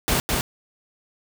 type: noise with echo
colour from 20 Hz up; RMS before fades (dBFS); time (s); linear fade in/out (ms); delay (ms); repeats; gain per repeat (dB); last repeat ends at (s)
pink; -21; 0.08-0.2; 0; 210; 1; -2; 0.41
effects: none